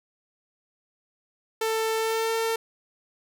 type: tone with pitch glide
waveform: sawtooth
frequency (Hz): 444.6 to 451.8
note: A4 to A4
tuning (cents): +18 to +46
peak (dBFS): -20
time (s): 1.61-2.56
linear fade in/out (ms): 5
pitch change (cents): +28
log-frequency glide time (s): 1.97-2.32
effects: none